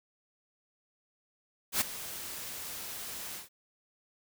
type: noise with ADSR envelope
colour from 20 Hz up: white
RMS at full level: -26 dBFS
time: 1.72-3.49 s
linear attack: 89 ms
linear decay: 14 ms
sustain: -15 dB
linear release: 140 ms
effects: none